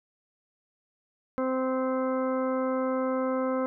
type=harmonic tone; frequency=260 Hz; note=C4; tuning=11 cents flat; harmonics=1 / 2 / 3 / 4 / 5 / 6 / 8; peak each=-29 / -28 / -42 / -36 / -37 / -46 / -49 dBFS; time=1.38-3.66 s; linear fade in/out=0 ms; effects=none